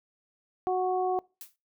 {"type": "harmonic tone", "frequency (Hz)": 368.7, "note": "F#4", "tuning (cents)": -6, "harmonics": [1, 2, 3], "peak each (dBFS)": [-28, -27, -39], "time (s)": [0.67, 1.19], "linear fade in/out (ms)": 0}
{"type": "noise with exponential decay", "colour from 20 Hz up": "blue", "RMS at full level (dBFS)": -39, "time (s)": [1.41, 1.56], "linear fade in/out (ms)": 1, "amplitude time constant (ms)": 31}
{"effects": ["noise-tail reverb RT60 0.3 s tail -25 dB re dry"]}